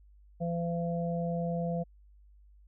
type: harmonic tone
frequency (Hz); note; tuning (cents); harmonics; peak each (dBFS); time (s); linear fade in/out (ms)
170; F3; -46; 1 / 3 / 4; -31 / -36 / -37; 0.4-1.84; 20
effects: added 50 Hz sine -55 dBFS peak until 2.67 s